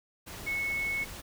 sine tone in noise, 2200 Hz, C#7, 14 cents flat, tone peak -29 dBFS, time 0.46-1.05 s, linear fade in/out 20 ms, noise pink, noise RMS -43 dBFS, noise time 0.26-1.22 s, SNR +11 dB, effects none

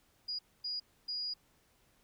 sine tone bursts at uneven times, 4886 Hz, D#8, 32 cents flat, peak -35 dBFS, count 3, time 0.28-0.39 / 0.64-0.8 / 1.08-1.34 s, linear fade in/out 10 ms, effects pink hiss -70 dBFS RMS until 2.03 s

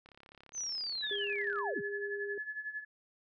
click train, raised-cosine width 0.3 ms, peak -39 dBFS, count 54, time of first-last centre 0.06-1.587 s, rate 34.7 Hz
sine linear sweep, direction down, 6272 to 77.5 Hz, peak -35 dBFS, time 0.53-1.82 s, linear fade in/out 50 ms
sine tone with tremolo, 1714 Hz, A6, 46 cents flat, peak -35 dBFS, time 1.02-2.85 s, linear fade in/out 20 ms, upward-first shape sine, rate 11 Hz, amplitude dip 75%
sine tone, 405.8 Hz, G#4, 40 cents flat, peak -37 dBFS, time 1.11-2.38 s, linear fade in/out 2 ms
effects none

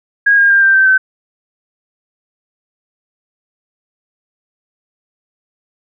sine tone with pitch steps, 1639 / 1617.4 / 1596 / 1575 / 1554.2 / 1533.7 Hz, G#6 / G#6 / G6 / G6 / G6 / G6, -23 / -46 / +31 / +8 / -15 / -38 cents, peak -6 dBFS, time 0.26-0.98 s, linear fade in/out 10 ms, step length 120 ms, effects none

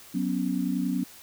sine chord, F# suspended fourth, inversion none, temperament equal, 185 / 246.9 / 277.2 Hz, F#3 / B3 / C#4, 0 / 0 / 0 cents, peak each -29 dBFS, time 0.14-1.04 s, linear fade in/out 10 ms, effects white hiss -49 dBFS RMS until 1.22 s

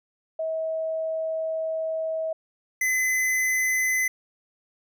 sine / square tone pair in turn, 642 / 2030 Hz, E5 / B6, -46 / +47 cents, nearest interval octave + minor sixth, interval 1993 cents, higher second, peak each -25 / -22 dBFS, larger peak second, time 0.39-2.33 / 2.81-4.08 s, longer first, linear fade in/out 5 ms, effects none

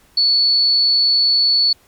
sine tone, 4435 Hz, C#8, in tune, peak -11 dBFS, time 0.17-1.73 s, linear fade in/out 5 ms, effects pink hiss -53 dBFS RMS until 1.87 s + MP3 96 kbps

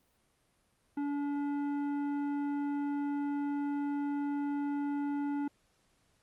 triangle tone with tanh clipping, 286.6 Hz, D4, 42 cents flat, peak -33 dBFS, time 0.97-5.48 s, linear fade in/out 5 ms, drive 15 dB, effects pink hiss -72 dBFS RMS until 6.22 s + Opus 32 kbps

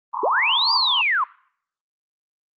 pink band-pass noise, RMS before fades -26 dBFS, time 0.13-1.02 s, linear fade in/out 10 ms, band 910 to 1100 Hz, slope 96 dB/octave
sine linear two-way sweep, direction up then down, 339.4 to 4863 to 965 Hz, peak -17 dBFS, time 0.23-1.24 s, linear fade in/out 5 ms, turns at 0.73 s
effects noise-tail reverb RT60 0.6 s tail -23 dB re dry + Opus 32 kbps

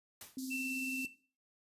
white noise with exponential decay, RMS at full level -45 dBFS, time 0.21-0.45 s, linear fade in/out 2 ms, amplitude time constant 51 ms
sine tone with tremolo, 261.6 Hz, C4, in tune, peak -37 dBFS, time 0.37-1.05 s, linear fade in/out 2 ms, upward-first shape triangle, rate 18 Hz, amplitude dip 40%
pink high-pass noise, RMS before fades -49 dBFS, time 0.38-1.06 s, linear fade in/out 5 ms, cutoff 4200 Hz, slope 48 dB/octave
triangle tone, 2679 Hz, E7, 27 cents sharp, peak -35 dBFS, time 0.5-1.08 s, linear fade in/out 20 ms
effects noise-tail reverb RT60 0.4 s tail -17 dB re dry + resampled to 32000 Hz

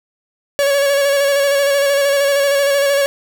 45% pulse tone with vibrato, 561 Hz, C#5, 21 cents sharp, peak -12 dBFS, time 0.59-3.06 s, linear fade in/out 0 ms, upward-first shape square, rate 13 Hz, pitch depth 25 cents each way, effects none

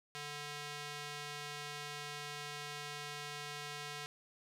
square tone with band-pass filter, 146.83 Hz, D3, in tune, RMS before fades -45 dBFS, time 0.15-4.06 s, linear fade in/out 0 ms, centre 3500 Hz, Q 0.61, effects none

